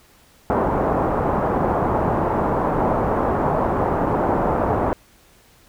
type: low-pass noise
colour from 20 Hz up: white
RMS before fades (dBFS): -20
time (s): 0.5-4.93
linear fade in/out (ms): 0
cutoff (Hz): 980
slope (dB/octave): 24
effects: pink hiss -53 dBFS RMS until 5.68 s